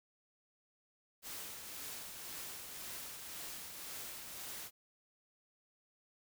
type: noise with tremolo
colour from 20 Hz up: white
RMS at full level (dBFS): -45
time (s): 1.22-4.71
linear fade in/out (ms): 50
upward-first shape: triangle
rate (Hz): 1.9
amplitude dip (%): 40
effects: none